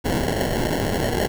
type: noise with sample-and-hold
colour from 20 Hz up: blue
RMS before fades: -22 dBFS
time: 0.04-1.28 s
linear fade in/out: 20 ms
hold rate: 1225 Hz
effects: none